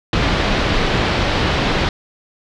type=low-pass noise; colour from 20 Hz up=pink; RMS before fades=-17 dBFS; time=0.13-1.89 s; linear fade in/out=2 ms; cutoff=4300 Hz; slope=24 dB/octave; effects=none